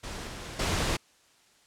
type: noise with level steps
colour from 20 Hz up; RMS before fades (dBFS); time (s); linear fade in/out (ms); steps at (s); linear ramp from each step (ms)
pink; -38 / -40 / -28; 0.03-0.97; 10; 0.27 / 0.59; 5
effects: white hiss -62 dBFS RMS until 1.66 s + low-pass 8000 Hz 12 dB/octave